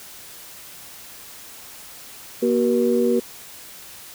sine tone cluster, 238.1 / 378.2 / 477.6 Hz, A#3 / F#4 / A#4, +37 / +38 / +42 cents, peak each -20 dBFS, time 2.42-3.2 s, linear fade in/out 10 ms, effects tanh soft clip ceiling -7 dBFS + white hiss -41 dBFS RMS until 4.14 s

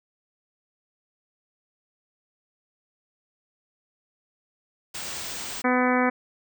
white band-stop noise, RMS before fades -34 dBFS, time 4.94-5.62 s, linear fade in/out 10 ms, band 9000 to 16000 Hz, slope 96 dB/octave
harmonic tone, 250.9 Hz, B3, 28 cents sharp, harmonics 1 / 2 / 3 / 4 / 5 / 6 / 7 / 8 / 9, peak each -23 / -26 / -28 / -29 / -30 / -31 / -31 / -32 / -33 dBFS, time 5.64-6.1 s, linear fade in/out 10 ms
effects none

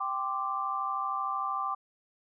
sine chord, G suspended fourth, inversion none, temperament equal with one note detuned, 784 / 1041.7 / 1174.7 Hz, G5 / C6 / D6, 0 / -8 / 0 cents, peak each -36 / -36 / -31 dBFS, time 0-1.75 s, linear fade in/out 10 ms, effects none

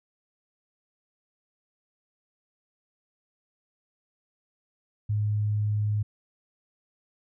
sine tone, 105.1 Hz, G#2, 21 cents sharp, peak -23 dBFS, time 5.09-6.03 s, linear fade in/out 10 ms, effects none

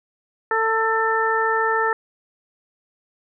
harmonic tone with a mistuned harmonic, 446.7 Hz, A4, 26 cents sharp, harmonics 1 / 2 / 3 / 4, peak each -23 / -23 / -23 / -23 dBFS, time 0.51-1.93 s, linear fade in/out 2 ms, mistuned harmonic 3, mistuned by -18 cents, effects none

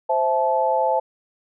sine chord, A minor, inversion first, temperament equal with one note detuned, 523.3 / 659.3 / 867.4 Hz, C5 / E5 / A5, 0 / 0 / -25 cents, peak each -22 / -23 / -20 dBFS, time 0.09-1 s, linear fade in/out 10 ms, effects none

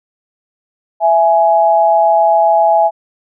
sine tone pair together, 663.5 / 836 Hz, E5 / G#5, +11 / +11 cents, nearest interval major third, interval 400 cents, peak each -10 dBFS, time 1-2.91 s, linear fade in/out 50 ms, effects none

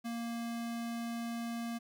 square tone, 233.1 Hz, A#3, in tune, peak -37 dBFS, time 0.04-1.79 s, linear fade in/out 20 ms, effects 13-bit

